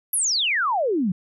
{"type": "exponential sweep", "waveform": "sine", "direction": "down", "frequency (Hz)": [11840, 169.2], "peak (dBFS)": -19, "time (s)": [0.13, 1.12], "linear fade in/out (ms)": 5, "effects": []}